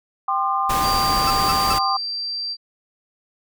sine chord, G suspended fourth, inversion none, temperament equal with one note detuned, 784 / 1046.5 / 1205.6 Hz, G5 / C6 / D6, 0 / 0 / +45 cents, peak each -23 / -23 / -22 dBFS, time 0.28-1.97 s, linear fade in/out 5 ms
pink noise, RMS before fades -25 dBFS, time 0.69-1.79 s, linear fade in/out 10 ms
sine tone, 4699 Hz, D8, in tune, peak -24 dBFS, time 0.81-2.57 s, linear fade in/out 50 ms
35% pulse tone bursts, 1318.5 Hz, E6, in tune, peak -20 dBFS, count 3, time 1.27-1.735 s, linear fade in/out 5 ms, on 35 ms, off 180 ms
effects none

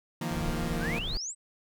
sawtooth chord, Eb suspended second, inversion none, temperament equal with one note detuned, 155.56 / 173.31 / 233.1 Hz, Eb3 / F3 / Bb3, 0 / -13 / 0 cents, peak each -31 dBFS, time 0.21-0.99 s, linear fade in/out 5 ms
brown noise, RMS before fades -35 dBFS, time 0.31-1.17 s, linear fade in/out 0 ms
sine exponential sweep, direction up, 1376 to 8372 Hz, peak -33 dBFS, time 0.79-1.35 s, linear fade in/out 50 ms
effects none

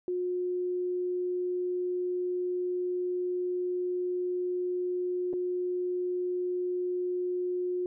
sine tone with dropouts, 360 Hz, F#4, 47 cents flat, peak -28 dBFS, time 0.08-7.86 s, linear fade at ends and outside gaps 1 ms, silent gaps 5.33-5.336 s, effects none

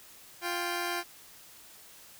10% pulse tone pair together, 349.2 / 787.1 Hz, F4 / G5, 0 / +7 cents, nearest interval octave + major second, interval 1407 cents, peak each -24 / -28 dBFS, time 0.41-1.04 s, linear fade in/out 50 ms, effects white hiss -53 dBFS RMS until 2.19 s

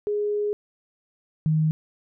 sine tone pair in turn, 415.3 / 156.37 Hz, G#4 / D#3, 0 / +9 cents, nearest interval octave + perfect fourth, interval 1691 cents, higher first, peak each -22 / -18 dBFS, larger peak second, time 0.07-0.53 / 1.46-1.71 s, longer first, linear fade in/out 0 ms, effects none

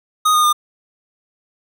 square tone with pitch steps, 1244.5 / 1226.7 / 1209.1 Hz, D#6 / D#6 / D#6, 0 / -25 / -50 cents, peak -12 dBFS, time 0.25-0.529 s, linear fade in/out 10 ms, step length 93 ms, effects none

